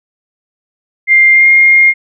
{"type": "tone with pitch glide", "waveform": "sine", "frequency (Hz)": [2100, 2127], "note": ["C7", "C7"], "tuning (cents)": [6, 28], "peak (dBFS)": -3, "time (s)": [1.07, 1.94], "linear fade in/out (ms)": 50, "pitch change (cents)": 22, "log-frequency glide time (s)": [1.3, 1.48], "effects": []}